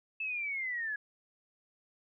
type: linear sweep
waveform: sine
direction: down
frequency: 2637 to 1661.2 Hz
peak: -33 dBFS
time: 0.2-0.96 s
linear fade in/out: 5 ms
effects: none